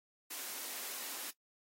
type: high-pass noise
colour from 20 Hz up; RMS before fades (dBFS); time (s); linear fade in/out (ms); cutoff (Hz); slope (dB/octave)
white; -43; 0.3-1.31; 10; 230; 48
effects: noise-tail reverb RT60 0.1 s tail -18 dB re dry + AAC 48 kbps